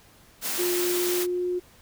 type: high-pass noise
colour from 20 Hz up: white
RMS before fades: -29 dBFS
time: 0.41-1.27 s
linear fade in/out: 50 ms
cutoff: 180 Hz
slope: 24 dB/octave
type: tone with pitch glide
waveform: sine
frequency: 354.9 to 358.6 Hz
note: F4 to F4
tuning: +28 to +46 cents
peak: -24 dBFS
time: 0.58-1.6 s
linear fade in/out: 20 ms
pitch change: +18 cents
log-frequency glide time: 1.01-1.46 s
effects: pink hiss -55 dBFS RMS until 1.81 s